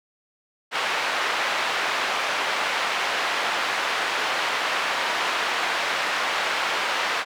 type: band-pass noise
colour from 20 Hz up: pink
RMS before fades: -25 dBFS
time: 0.71-7.25 s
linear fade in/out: 50 ms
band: 840 to 3100 Hz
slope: 12 dB/octave
effects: none